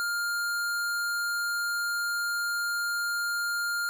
square tone, 1405 Hz, F6, 10 cents sharp, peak -28 dBFS, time 0-3.89 s, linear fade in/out 0 ms, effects none

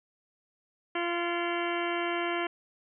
harmonic tone with a mistuned harmonic, 345.2 Hz, F4, 20 cents flat, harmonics 1 / 2 / 3 / 4 / 5 / 6 / 7 / 8 / 9, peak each -32 / -35 / -37 / -38 / -39 / -40 / -40 / -41 / -42 dBFS, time 0.95-2.47 s, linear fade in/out 5 ms, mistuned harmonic 7, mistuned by -89 cents, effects none

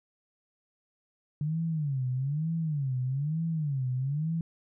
sine tone with vibrato, 144.7 Hz, D3, 25 cents flat, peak -27 dBFS, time 1.41-4.41 s, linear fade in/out 2 ms, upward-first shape sine, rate 1.1 Hz, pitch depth 230 cents each way, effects none

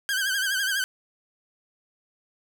sawtooth tone with vibrato, 1570 Hz, G6, 2 cents sharp, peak -20 dBFS, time 0.09-0.84 s, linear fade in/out 0 ms, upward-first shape triangle, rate 12 Hz, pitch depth 100 cents each way, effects none

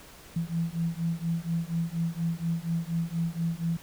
sine beating tone pair, 164.81 / 169.01 Hz, E3 / E3, 0 / +44 cents, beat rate 4.2 Hz, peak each -30 dBFS, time 0.36-3.77 s, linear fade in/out 5 ms, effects pink hiss -50 dBFS RMS until 3.82 s

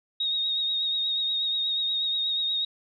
sine tone with vibrato, 3745 Hz, A#7, 7 cents sharp, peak -24 dBFS, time 0.2-2.65 s, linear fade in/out 5 ms, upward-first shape triangle, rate 8.3 Hz, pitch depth 35 cents each way, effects none

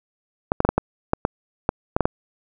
clicks, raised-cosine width 1 ms, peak -3 dBFS, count 11, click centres 0.519 / 0.604 / 0.65 / 0.69 / 0.78 / 1.134 / 1.251 / 1.691 / 1.965 / 2.007 / 2.055 s, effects none

